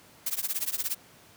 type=noise with tremolo; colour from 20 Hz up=blue; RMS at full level=-27 dBFS; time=0.26-0.95 s; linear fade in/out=5 ms; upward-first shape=triangle; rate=17 Hz; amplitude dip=100%; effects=pink hiss -55 dBFS RMS until 1.36 s + high-pass 100 Hz 12 dB/octave